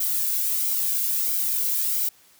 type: noise with flanger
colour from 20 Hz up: violet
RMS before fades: -24 dBFS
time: 0-2.09 s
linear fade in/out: 5 ms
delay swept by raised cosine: 1.1 to 1.63 ms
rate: 1.5 Hz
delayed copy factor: -0.5
effects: white hiss -56 dBFS RMS until 2.39 s + high-pass 60 Hz 12 dB/octave